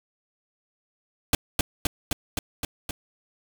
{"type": "noise with echo", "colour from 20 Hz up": "pink", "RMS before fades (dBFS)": -19, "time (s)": [1.33, 1.35], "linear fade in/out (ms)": 2, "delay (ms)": 260, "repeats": 6, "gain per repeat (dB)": -2, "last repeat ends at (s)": 2.91, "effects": []}